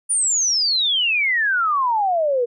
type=exponential sweep; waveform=sine; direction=down; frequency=9670 to 465.3 Hz; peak=-16 dBFS; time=0.09-2.46 s; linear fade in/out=20 ms; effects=none